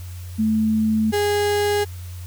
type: tone pair in turn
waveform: sine / 35% pulse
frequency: 218.2 / 411.9 Hz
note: A3 / G#4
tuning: -14 / -14 cents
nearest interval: major seventh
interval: 1100 cents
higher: second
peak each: -16 dBFS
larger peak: neither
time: 0.38-1.12 / 1.12-1.85 s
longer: first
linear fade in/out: 20 ms
effects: added 89 Hz sine -31 dBFS peak until 2.26 s + white hiss -46 dBFS RMS until 2.26 s